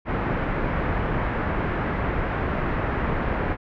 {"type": "low-pass noise", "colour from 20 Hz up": "pink", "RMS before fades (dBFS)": -25, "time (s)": [0.05, 3.57], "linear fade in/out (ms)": 50, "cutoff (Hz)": 2000, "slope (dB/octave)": 24, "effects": []}